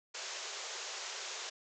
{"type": "band-pass noise", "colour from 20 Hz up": "white", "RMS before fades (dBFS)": -43, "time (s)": [0.14, 1.5], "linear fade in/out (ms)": 10, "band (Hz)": [370, 7300], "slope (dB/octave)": 96, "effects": []}